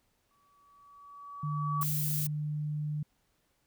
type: tone with exponential growth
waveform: sine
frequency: 1140 Hz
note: C#6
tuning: 48 cents sharp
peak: -29 dBFS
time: 0.31-1.83 s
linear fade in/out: 0 ms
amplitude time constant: 330 ms
type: tone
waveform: sine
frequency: 150 Hz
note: D3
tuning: 37 cents sharp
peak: -31 dBFS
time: 1.43-3.03 s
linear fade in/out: 5 ms
type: noise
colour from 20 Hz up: violet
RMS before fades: -34 dBFS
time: 1.81-2.27 s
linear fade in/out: 5 ms
effects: pink hiss -74 dBFS RMS until 3.66 s